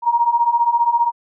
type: beating tone pair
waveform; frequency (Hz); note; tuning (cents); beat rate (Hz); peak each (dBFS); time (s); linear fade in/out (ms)
sine; 932 / 947; A#5 / A#5; -1 / +27; 15; -18 / -15; 0.02-1.12; 50
effects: none